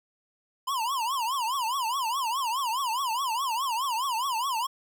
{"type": "tone with vibrato", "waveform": "square", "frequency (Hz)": 996, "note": "B5", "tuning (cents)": 14, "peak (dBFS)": -27, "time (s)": [0.67, 4.67], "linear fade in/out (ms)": 10, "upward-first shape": "triangle", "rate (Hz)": 4.8, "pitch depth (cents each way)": 250, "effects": []}